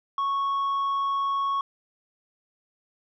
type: tone with tanh clipping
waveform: sine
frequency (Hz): 1106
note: C#6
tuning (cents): -4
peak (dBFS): -24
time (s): 0.18-1.61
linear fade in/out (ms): 2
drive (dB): 3
effects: none